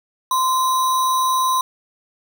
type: tone with sample-and-hold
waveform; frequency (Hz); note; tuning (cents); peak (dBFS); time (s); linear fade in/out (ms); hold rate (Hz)
sine; 1037; C6; -16; -15; 0.31-1.61; 2; 4900
effects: none

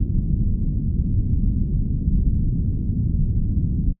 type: low-pass noise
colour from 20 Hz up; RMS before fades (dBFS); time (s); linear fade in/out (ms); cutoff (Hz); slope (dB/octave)
pink; -20; 0-3.93; 10; 210; 24
effects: noise-tail reverb RT60 0.1 s tail -23 dB re dry

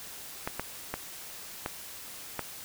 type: clicks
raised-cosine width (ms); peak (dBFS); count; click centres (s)
0.5; -16; 5; 0.475 / 0.596 / 0.94 / 1.661 / 2.393
effects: white hiss -44 dBFS RMS until 2.64 s

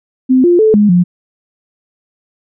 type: tone with pitch steps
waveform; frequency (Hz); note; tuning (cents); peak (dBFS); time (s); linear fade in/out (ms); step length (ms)
sine; 258 / 349.7 / 436.1 / 208 / 177.1; C4 / F4 / A4 / G#3 / F3; -24 / +2 / -15 / +3 / +24; -5; 0.29-1.04; 20; 150
effects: none

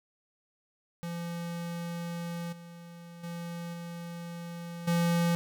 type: tone with level steps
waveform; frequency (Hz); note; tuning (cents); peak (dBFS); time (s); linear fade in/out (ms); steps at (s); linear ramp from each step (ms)
square; 170.7; F3; -39; -35 / -46 / -37 / -39 / -25; 1.03-5.35; 0; 2.52 / 3.23 / 3.73 / 4.87; 10
effects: none

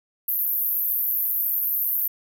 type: band-pass noise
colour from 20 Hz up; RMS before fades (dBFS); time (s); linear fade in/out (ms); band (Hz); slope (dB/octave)
white; -24; 0.28-2.08; 5; 12000 to 15000; 96
effects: none

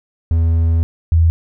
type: tone pair in turn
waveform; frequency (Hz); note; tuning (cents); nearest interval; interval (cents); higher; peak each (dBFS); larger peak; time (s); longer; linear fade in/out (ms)
triangle / sine; 82.41 / 82.41; E2 / E2; 0 / 0; unison; 0; neither; -9 / -8; second; 0.31-0.83 / 1.12-1.3; first; 0
effects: none

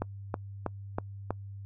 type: click train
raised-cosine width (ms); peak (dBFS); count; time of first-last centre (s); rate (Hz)
1; -16; 5; 0.02-1.306; 3.11
effects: noise-tail reverb RT60 0.1 s tail -26 dB re dry + added 99 Hz sine -40 dBFS peak until 1.65 s

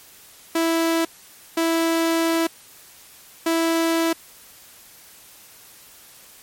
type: tone bursts at uneven times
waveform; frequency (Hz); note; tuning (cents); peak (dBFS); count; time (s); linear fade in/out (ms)
sawtooth; 329.6; E4; 0; -14; 3; 0.55-1.05 / 1.57-2.47 / 3.46-4.13; 5
effects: white hiss -47 dBFS RMS until 6.42 s + MP3 64 kbps

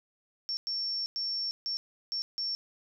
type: tone bursts at uneven times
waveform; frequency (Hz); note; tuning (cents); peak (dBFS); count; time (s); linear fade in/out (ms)
sine; 5450; F8; -43; -30; 6; 0.49-0.57 / 0.67-1.06 / 1.16-1.51 / 1.66-1.77 / 2.12-2.22 / 2.38-2.55; 0
effects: none

